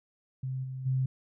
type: tone with level steps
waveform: sine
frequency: 130.81 Hz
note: C3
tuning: in tune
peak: -31 / -35 / -25 dBFS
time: 0.43-1.06 s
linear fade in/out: 5 ms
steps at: 0.63 / 0.85 s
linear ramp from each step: 20 ms
effects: none